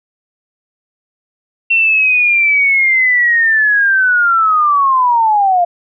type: linear sweep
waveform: sine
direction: down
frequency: 2721 to 685 Hz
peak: -8 dBFS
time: 1.7-5.65 s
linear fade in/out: 10 ms
effects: none